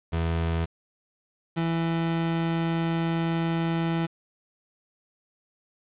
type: tone pair in turn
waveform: 30% pulse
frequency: 82.8 / 165.6 Hz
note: E2 / E3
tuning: +8 / +8 cents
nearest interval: octave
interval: 1200 cents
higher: second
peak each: -21 dBFS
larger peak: neither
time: 0.12-0.66 / 1.56-4.07 s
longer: second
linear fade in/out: 20 ms
effects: resampled to 8000 Hz + 8-bit